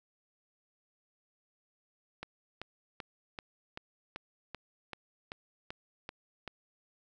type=click train; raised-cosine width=0.3 ms; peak=-24 dBFS; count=12; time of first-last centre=2.23-6.477 s; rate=2.59 Hz; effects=none